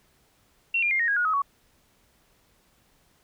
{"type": "tone with pitch steps", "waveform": "sine", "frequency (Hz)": [2728, 2402, 2116, 1863.3, 1640.9, 1445.1, 1272.7, 1120.8], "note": ["F7", "D7", "C7", "A#6", "G#6", "F#6", "D#6", "C#6"], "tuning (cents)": [-41, 38, 19, -1, -21, -41, 39, 19], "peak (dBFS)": -21, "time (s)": [0.74, 1.42], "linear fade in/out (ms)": 5, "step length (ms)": 85, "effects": ["pink hiss -64 dBFS RMS until 3.23 s"]}